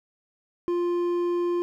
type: tone with hard clipping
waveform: triangle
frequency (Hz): 349.2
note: F4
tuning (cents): 0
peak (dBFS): -24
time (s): 0.68-1.62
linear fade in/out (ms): 0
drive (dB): 9
effects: none